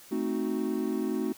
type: chord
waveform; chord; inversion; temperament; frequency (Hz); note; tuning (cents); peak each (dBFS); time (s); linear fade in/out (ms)
triangle; A diminished seventh; none; equal; 220 / 261.6 / 311.1 / 370; A3 / C4 / Eb4 / Gb4; 0 / 0 / 0 / 0; -31; 0.11-1.33; 10
effects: white hiss -52 dBFS RMS until 1.37 s